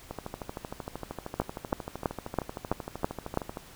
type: two click trains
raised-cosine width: 1 ms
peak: -21 / -11 dBFS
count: 46 / 7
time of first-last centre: 0.11-3.572 / 1.4-3.374 s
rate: 13 / 3.04 Hz
effects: pink hiss -51 dBFS RMS until 3.75 s